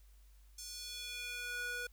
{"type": "tone with high-pass filter sweep", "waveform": "square", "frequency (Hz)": 486.9, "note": "B4", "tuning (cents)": -25, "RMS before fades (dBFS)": -43, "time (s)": [0.58, 1.87], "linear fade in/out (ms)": 5, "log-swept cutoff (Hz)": [6100, 1000], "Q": 2.1, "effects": ["added 50 Hz sine -58 dBFS peak until 1.92 s", "white hiss -72 dBFS RMS until 1.92 s"]}